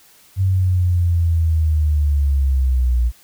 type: linear sweep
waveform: sine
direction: down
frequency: 96.2 to 58.7 Hz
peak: -13 dBFS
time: 0.36-3.12 s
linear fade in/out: 50 ms
effects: white hiss -50 dBFS RMS until 3.23 s